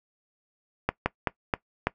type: slowing click train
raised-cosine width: 0.5 ms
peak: -8 dBFS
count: 5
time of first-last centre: 0.89-1.87 s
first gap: 170 ms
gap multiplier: 1.25
effects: noise-tail reverb RT60 0.1 s tail -20 dB re dry